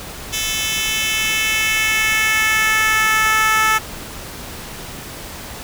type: tone with high-pass filter sweep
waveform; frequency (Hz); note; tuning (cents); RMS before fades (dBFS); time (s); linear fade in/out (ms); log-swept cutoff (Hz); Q
10% pulse; 436.6; A4; -13; -17; 0.32-3.79; 20; 3700 to 1200; 1.8
effects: pink hiss -32 dBFS RMS until 5.63 s